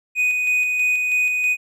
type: tone with tremolo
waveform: triangle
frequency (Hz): 2489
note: D#7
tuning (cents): 0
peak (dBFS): -14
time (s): 0.15-1.57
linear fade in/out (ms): 50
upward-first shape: square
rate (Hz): 3.1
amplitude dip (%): 30
effects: none